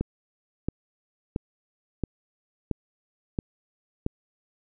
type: click train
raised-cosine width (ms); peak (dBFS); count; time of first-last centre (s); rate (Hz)
3; -13; 7; 0.01-4.064; 1.48
effects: none